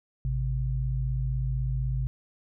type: tone pair together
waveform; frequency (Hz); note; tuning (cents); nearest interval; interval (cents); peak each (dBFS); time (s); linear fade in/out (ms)
sine; 54.01 / 130; A1 / C3; -31 / -11; octave + minor third; 1520; -28; 0.25-2.07; 0
effects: none